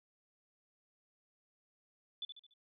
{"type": "tone with echo", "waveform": "sine", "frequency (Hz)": 3482, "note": "A7", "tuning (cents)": -19, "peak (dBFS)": -38, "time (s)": [2.22, 2.25], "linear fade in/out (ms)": 2, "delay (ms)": 72, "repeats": 4, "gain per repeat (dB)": -7, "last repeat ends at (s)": 2.538, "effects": []}